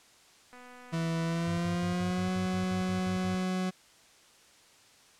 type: click train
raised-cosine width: 0.5 ms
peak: -37 dBFS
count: 722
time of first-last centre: 0.53-3.437 s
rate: 248 Hz
type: tone with pitch glide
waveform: 40% pulse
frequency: 164.81 to 184.99 Hz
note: E3 to F#3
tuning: 0 to 0 cents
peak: -28 dBFS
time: 0.92-3.71 s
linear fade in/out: 20 ms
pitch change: +200 cents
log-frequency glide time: 1.23-2.3 s
type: tone bursts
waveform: sine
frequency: 98 Hz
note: G2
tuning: in tune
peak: -36 dBFS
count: 11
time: 1.47-3.35 s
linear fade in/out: 5 ms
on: 110 ms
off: 67 ms
effects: white hiss -59 dBFS RMS until 5.19 s + low-pass 8000 Hz 12 dB/octave